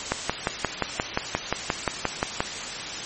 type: click train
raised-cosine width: 0.5 ms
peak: -6 dBFS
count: 14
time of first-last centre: 0.12-2.405 s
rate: 5.69 Hz
effects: white hiss -32 dBFS RMS until 3.05 s + MP3 32 kbps